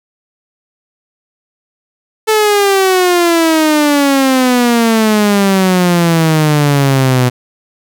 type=exponential sweep; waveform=sawtooth; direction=down; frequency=440 to 123.47 Hz; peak=-4 dBFS; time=2.27-7.3 s; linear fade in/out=20 ms; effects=none